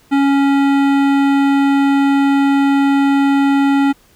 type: tone with hard clipping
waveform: sine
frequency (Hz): 277.8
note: C#4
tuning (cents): +4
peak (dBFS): -12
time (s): 0.11-3.93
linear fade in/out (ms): 20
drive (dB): 16
effects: pink hiss -51 dBFS RMS until 4.15 s